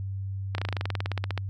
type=slowing click train; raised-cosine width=0.3 ms; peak=-14 dBFS; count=18; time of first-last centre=0.55-1.377 s; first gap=32 ms; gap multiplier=1.05; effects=added 97 Hz sine -30 dBFS peak until 1.49 s